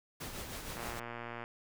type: noise with tremolo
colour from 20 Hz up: pink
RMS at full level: -41 dBFS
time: 0.2-1 s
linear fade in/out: 10 ms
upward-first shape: triangle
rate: 6.4 Hz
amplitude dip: 50%
type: click train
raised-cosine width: 0.5 ms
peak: -27 dBFS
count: 80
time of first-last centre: 0.77-1.439 s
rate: 118 Hz
effects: none

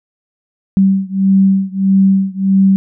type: beating tone pair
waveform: sine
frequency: 192.6 / 194.2 Hz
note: G3 / G3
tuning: -30 / -16 cents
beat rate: 1.6 Hz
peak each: -11 / -12 dBFS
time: 0.77-2.76 s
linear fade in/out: 0 ms
effects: none

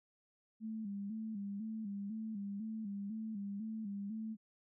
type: tone with vibrato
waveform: sine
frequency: 210 Hz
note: G#3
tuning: 19 cents sharp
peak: -39 dBFS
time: 0.6-4.37 s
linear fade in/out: 50 ms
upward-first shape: square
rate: 2 Hz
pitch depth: 81 cents each way
effects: none

